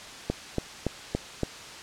click train, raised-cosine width 2 ms, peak -12 dBFS, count 5, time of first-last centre 0.3-1.433 s, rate 3.53 Hz, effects white hiss -42 dBFS RMS until 1.82 s + low-pass 6000 Hz 12 dB/octave

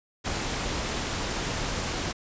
pink noise, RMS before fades -30 dBFS, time 0.24-2.13 s, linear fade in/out 20 ms, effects resampled to 16000 Hz

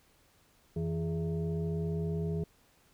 sine tone with frequency modulation, 163.5 Hz, E3, 14 cents flat, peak -30 dBFS, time 0.76-2.44 s, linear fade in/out 5 ms, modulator 252 Hz, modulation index 0.94, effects pink hiss -66 dBFS RMS until 2.93 s

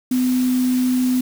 sine tone in noise, 252.8 Hz, B3, 41 cents sharp, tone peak -15 dBFS, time 0.11-1.21 s, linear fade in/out 5 ms, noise white, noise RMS -33 dBFS, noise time 0.11-1.21 s, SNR +15 dB, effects none

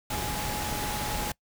sine tone in noise, 838 Hz, G#5, 15 cents sharp, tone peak -35 dBFS, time 0.1-1.32 s, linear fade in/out 5 ms, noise pink, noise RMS -32 dBFS, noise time 0.1-1.32 s, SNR -6 dB, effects noise-tail reverb RT60 0.1 s tail -23 dB re dry

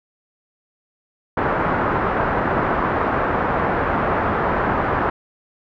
white low-pass noise, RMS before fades -20 dBFS, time 1.37-5.1 s, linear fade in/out 5 ms, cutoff 1400 Hz, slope 24 dB/octave, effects none

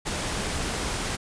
pink noise, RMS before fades -29 dBFS, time 0.05-1.17 s, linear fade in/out 20 ms, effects resampled to 22050 Hz

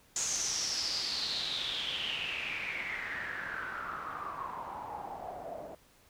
white noise with low-pass filter sweep, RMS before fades -37 dBFS, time 0.16-5.75 s, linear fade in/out 2 ms, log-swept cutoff 6900 to 600 Hz, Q 7.5, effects pink hiss -63 dBFS RMS until 6.09 s

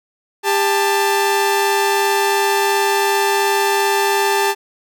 sawtooth tone pair together, 398.6 / 880 Hz, G4 / A5, +29 / 0 cents, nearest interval octave + major second, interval 1371 cents, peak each -13 dBFS, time 0.43-4.55 s, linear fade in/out 50 ms, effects none

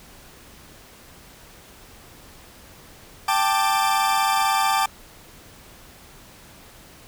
40% pulse chord, G suspended second, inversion none, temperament equal with one note detuned, 784 / 880 / 1181.5 Hz, G5 / A5 / D6, 0 / 0 / +10 cents, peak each -22 dBFS, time 3.28-4.86 s, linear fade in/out 5 ms, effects pink hiss -47 dBFS RMS until 7.07 s

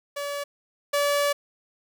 sawtooth tone pair in turn, 572 / 574.9 Hz, D5 / D5, -46 / -37 cents, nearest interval unison, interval 9 cents, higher second, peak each -25 / -17 dBFS, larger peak second, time 0.16-0.44 / 0.93-1.33 s, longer second, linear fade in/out 10 ms, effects none

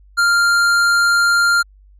sine tone with hard clipping, 1396 Hz, F6, 1 cent flat, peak -13 dBFS, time 0.17-1.63 s, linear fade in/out 20 ms, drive 12 dB, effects added 49 Hz sine -44 dBFS peak until 1.99 s

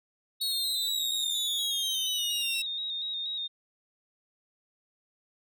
sine tone with vibrato, 3735 Hz, A#7, 3 cents sharp, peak -31 dBFS, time 0.4-3.48 s, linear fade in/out 20 ms, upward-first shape square, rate 4.2 Hz, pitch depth 33 cents each way
sawtooth exponential sweep, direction down, 4371 to 2683 Hz, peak -27 dBFS, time 0.41-2.62 s, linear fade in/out 5 ms
effects none

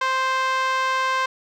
5% pulse tone with band-pass filter, 523.3 Hz, C5, in tune, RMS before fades -22 dBFS, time 0.01-1.26 s, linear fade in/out 5 ms, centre 1100 Hz, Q 2, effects none

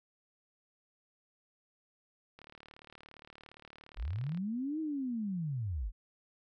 click train, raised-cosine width 0.3 ms, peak -36 dBFS, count 75, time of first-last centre 2.39-4.374 s, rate 37.3 Hz
sine linear two-way sweep, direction up then down, 37.69 to 321.4 to 37.69 Hz, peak -33 dBFS, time 3.96-5.92 s, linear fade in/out 50 ms, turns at 4.8 s
effects none

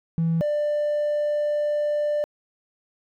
triangle tone pair in turn, 164.81 / 592.4 Hz, E3 / D5, 0 / +15 cents, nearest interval octave + minor seventh, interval 2215 cents, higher second, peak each -16 / -18 dBFS, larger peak first, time 0.18-0.41 / 0.41-2.24 s, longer second, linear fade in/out 0 ms, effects tanh soft clip ceiling -16 dBFS

